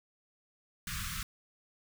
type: band-stop noise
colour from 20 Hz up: pink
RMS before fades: -38 dBFS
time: 0.87-1.23 s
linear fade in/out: 2 ms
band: 200 to 1100 Hz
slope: 96 dB/octave
effects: none